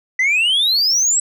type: exponential sweep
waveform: sine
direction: up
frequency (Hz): 1975.5 to 7970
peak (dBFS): -10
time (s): 0.19-1.2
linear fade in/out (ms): 5
effects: tanh soft clip ceiling -12 dBFS

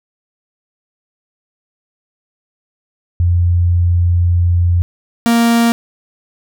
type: tone pair in turn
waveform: sine / 45% pulse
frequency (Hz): 87.31 / 233.1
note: F2 / A#3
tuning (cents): 0 / 0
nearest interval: octave + perfect fourth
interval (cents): 1700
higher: second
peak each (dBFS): -9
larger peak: neither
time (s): 3.2-4.82 / 5.26-5.72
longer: first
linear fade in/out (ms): 0
effects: none

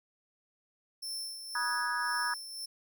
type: tone with tremolo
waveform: sawtooth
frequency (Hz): 5350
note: E8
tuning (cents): +25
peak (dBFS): -33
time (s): 1.02-2.66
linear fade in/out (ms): 10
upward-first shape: sine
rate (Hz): 1.9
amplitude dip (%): 55
type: chord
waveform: sine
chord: G# minor seventh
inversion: first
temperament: equal with one note detuned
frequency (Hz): 963.5 / 1244.5 / 1480 / 1661.2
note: B5 / D#6 / F#6 / G#6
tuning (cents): -43 / 0 / 0 / 0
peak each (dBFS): -36 / -36 / -38 / -34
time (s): 1.55-2.34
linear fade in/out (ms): 2
effects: none

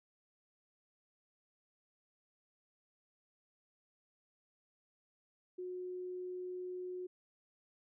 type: tone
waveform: sine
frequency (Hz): 363.8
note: F#4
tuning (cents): -29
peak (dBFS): -40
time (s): 5.58-7.07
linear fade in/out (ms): 10
effects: none

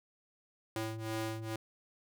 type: ring-modulated tone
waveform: sawtooth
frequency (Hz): 221.7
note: A3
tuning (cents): +13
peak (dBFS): -29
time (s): 0.76-1.56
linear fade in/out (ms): 2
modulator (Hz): 112
effects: none

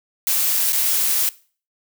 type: noise with dropouts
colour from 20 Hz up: blue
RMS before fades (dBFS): -19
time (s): 0.27-1.29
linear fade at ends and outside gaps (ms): 1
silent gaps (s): 0.723-0.73
effects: noise-tail reverb RT60 0.4 s tail -20 dB re dry

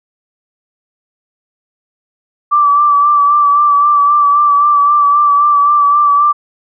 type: tone with vibrato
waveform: sine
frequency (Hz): 1164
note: D6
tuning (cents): -16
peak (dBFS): -6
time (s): 2.51-6.33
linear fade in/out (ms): 20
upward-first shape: sine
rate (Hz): 3.8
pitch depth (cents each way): 30
effects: none

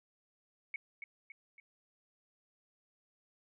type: tone with echo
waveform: sine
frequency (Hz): 2217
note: C#7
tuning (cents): 0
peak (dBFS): -36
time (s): 0.74-0.76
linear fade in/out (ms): 2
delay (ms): 280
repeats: 3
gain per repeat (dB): -6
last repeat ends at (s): 1.6
effects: none

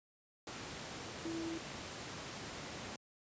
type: tone in noise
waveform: sine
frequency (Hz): 329.6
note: E4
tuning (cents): 0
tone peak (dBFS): -39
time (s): 1.25-1.58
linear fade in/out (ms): 2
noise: pink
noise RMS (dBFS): -45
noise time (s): 0.47-2.96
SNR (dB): +3
effects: high-pass 100 Hz 12 dB/octave + resampled to 16000 Hz

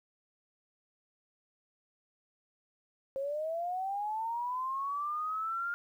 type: linear sweep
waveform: sine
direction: up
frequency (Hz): 532 to 1414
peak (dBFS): -32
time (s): 3.16-5.74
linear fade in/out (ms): 0
effects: 11-bit

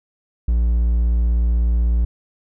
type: tone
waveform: triangle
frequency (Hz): 58.1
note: A#1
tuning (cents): -5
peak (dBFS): -12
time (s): 0.48-2.05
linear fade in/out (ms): 5
effects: none

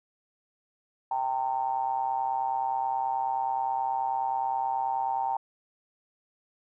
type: ring-modulated tone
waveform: triangle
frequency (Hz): 64.7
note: C2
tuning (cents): -19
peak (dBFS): -21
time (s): 1.11-5.37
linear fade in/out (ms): 5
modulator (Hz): 848
effects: none

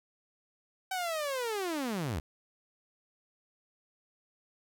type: linear sweep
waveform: sawtooth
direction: down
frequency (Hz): 767 to 64.9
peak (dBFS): -28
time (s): 0.91-2.2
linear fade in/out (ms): 5
effects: none

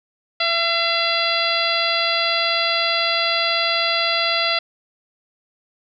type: harmonic tone with a mistuned harmonic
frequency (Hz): 679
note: F5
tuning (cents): -49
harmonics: 1 / 2 / 3 / 4 / 5 / 6 / 7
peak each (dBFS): -25 / -25 / -25 / -25 / -25 / -25 / -25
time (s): 0.4-4.59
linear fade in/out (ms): 5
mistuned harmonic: 1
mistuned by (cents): -22
effects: none

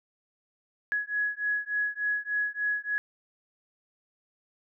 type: beating tone pair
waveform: sine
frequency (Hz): 1677 / 1680.4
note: G#6 / G#6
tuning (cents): +16 / +20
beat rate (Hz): 3.4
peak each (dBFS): -30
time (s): 0.92-2.98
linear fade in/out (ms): 0
effects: none

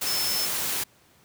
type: tone in noise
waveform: sine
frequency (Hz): 5274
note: E8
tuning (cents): 0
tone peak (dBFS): -27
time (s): 0.06-0.46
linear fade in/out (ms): 10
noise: white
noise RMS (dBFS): -28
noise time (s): 0.01-0.84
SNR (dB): -2
effects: pink hiss -59 dBFS RMS until 1.24 s + high-pass 80 Hz 12 dB/octave

